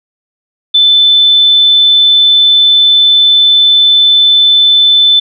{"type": "tone", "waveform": "sine", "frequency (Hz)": 3520, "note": "A7", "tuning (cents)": 0, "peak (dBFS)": -3, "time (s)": [0.74, 5.2], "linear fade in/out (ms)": 10, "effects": []}